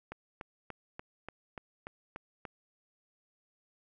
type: click train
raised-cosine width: 0.5 ms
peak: -26 dBFS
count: 9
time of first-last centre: 0.12-2.452 s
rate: 3.43 Hz
effects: none